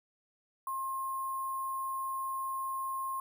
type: tone with sample-and-hold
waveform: sine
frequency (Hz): 1065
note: C6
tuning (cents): +30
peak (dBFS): -33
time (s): 0.67-3.2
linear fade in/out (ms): 2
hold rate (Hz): 11025
effects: none